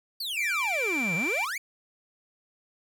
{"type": "exponential two-way sweep", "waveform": "45% pulse", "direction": "down then up", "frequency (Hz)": [4699, 154, 2400], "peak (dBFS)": -30, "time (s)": [0.2, 1.58], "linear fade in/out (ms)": 5, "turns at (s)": 1.15}
{"type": "tone", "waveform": "triangle", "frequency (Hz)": 2349, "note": "D7", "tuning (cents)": 0, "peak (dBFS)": -25, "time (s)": [0.37, 1.45], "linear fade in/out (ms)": 5}
{"effects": []}